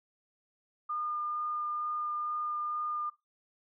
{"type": "tone with vibrato", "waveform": "sine", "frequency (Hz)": 1211, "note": "D#6", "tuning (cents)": -47, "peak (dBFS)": -32, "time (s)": [0.89, 3.1], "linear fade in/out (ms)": 10, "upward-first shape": "sine", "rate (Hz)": 2.2, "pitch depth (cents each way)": 8, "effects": ["noise-tail reverb RT60 0.2 s tail -17 dB re dry"]}